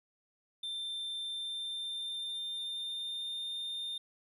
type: tone with pitch glide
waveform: triangle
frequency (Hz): 3572 to 3622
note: A7 to A7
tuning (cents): +25 to +49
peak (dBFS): -35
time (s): 0.63-3.98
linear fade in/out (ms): 5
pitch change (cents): +24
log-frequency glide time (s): 1.19-3.46
effects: none